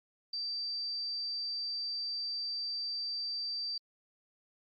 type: tone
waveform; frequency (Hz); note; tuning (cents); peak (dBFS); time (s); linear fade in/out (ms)
sine; 4664; D8; -13; -34; 0.33-3.78; 5
effects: Opus 48 kbps